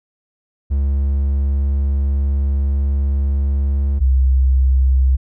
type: tone pair in turn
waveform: triangle / sine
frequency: 69.3 / 65.41 Hz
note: C#2 / C2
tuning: 0 / 0 cents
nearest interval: minor second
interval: 100 cents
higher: first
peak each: -12 / -10 dBFS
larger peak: second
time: 0.7-4 / 4-5.17 s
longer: first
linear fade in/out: 20 ms
effects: none